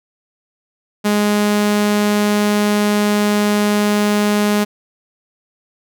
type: tone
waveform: sawtooth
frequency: 207.7 Hz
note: G#3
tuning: in tune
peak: -9 dBFS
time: 1.04-4.65 s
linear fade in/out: 20 ms
effects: none